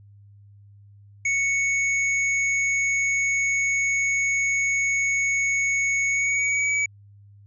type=tone with pitch glide; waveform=square; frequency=2217 to 2278 Hz; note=C#7 to C#7; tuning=0 to +47 cents; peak=-21 dBFS; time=1.25-6.86 s; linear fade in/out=5 ms; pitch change=+47 cents; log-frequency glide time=6.09-6.73 s; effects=added 101 Hz sine -47 dBFS peak until 7.46 s + resampled to 22050 Hz